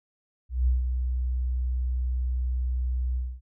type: tone with ADSR envelope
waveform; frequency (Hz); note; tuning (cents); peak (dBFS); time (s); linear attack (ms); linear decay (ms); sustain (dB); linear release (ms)
sine; 62.5; B1; +21; -18; 0.49-3.41; 180; 150; -6; 250
effects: none